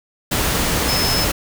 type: tone in noise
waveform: sine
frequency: 5200 Hz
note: E8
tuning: 24 cents flat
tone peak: -20 dBFS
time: 0.88-1.25 s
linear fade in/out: 10 ms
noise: pink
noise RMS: -19 dBFS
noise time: 0.31-1.32 s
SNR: -4 dB
effects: none